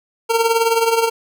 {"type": "tone with tremolo", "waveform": "25% pulse", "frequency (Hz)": 457.4, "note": "A#4", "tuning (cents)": -33, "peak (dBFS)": -7, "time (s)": [0.29, 1.1], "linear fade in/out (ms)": 20, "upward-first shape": "triangle", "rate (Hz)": 19, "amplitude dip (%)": 70, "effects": []}